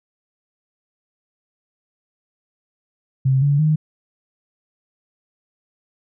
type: tone with pitch steps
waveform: sine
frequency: 132.8 / 142.8 / 154.4 Hz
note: C3 / D3 / D#3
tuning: +26 / -48 / -13 cents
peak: -13 dBFS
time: 3.25-3.76 s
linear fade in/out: 10 ms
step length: 170 ms
effects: none